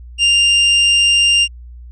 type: tone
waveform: 40% pulse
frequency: 2794 Hz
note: F7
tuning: in tune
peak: -8 dBFS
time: 0.18-1.48 s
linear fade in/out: 50 ms
effects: added 60 Hz sine -32 dBFS peak until 1.91 s + resampled to 22050 Hz